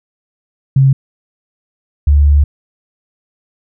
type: tone pair in turn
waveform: sine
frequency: 135 / 72.39 Hz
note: C#3 / D2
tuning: -45 / -24 cents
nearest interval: major seventh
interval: 1079 cents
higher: first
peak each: -5 dBFS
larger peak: neither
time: 0.76-0.93 / 2.07-2.44 s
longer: second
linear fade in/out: 5 ms
effects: none